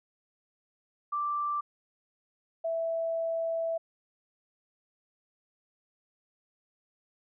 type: tone pair in turn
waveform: sine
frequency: 1174.7 / 659.3 Hz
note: D6 / E5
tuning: 0 / 0 cents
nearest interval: minor seventh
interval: 1000 cents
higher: first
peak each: -28 dBFS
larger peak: neither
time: 1.12-1.61 / 2.64-3.78 s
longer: second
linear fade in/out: 10 ms
effects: none